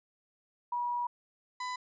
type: tone pair in turn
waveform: sine / 35% pulse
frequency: 966 / 1000.1 Hz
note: B5 / B5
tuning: -39 / +21 cents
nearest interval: minor second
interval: 60 cents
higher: second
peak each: -30 / -33 dBFS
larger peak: first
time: 0.72-1.07 / 1.6-1.76 s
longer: first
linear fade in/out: 5 ms
effects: resampled to 16000 Hz

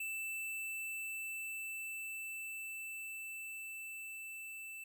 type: tone with level ramp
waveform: square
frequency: 2651 Hz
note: E7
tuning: 9 cents sharp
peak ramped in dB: -39 to -46 dBFS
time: 0-4.84 s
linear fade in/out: 5 ms
effects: 12-bit

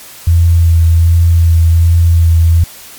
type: tone with vibrato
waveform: sine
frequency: 83.6 Hz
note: E2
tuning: 25 cents sharp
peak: -4 dBFS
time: 0.27-2.64 s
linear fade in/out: 5 ms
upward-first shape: sine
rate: 1.3 Hz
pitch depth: 20 cents each way
effects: white hiss -33 dBFS RMS until 2.98 s + MP3 96 kbps

